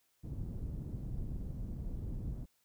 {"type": "low-pass noise", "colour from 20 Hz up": "pink", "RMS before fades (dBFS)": -40, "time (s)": [0.23, 2.46], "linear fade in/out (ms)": 20, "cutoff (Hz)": 180, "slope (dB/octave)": 12, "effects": ["white hiss -75 dBFS RMS until 2.64 s"]}